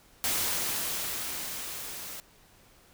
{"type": "noise with level ramp", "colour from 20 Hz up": "white", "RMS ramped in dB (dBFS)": [-28, -41], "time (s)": [0.24, 2.2], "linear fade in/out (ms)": 0, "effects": ["pink hiss -59 dBFS RMS until 2.93 s"]}